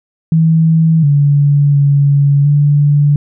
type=tone with pitch steps; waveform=sine; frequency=161.7 / 143.6 / 141.8 / 145.4 Hz; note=E3 / D3 / C#3 / D3; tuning=-33 / -39 / +40 / -17 cents; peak=-6 dBFS; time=0.32-3.16 s; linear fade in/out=2 ms; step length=710 ms; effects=none